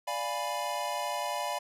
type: chord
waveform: square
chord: D diminished seventh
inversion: none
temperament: equal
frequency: 587.3 / 698.5 / 830.6 / 987.8 Hz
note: D5 / F5 / Ab5 / Cb6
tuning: 0 / 0 / 0 / 0 cents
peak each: -38 / -38 / -38 / -36 dBFS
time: 0.07-1.59 s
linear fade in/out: 10 ms
effects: resampled to 32000 Hz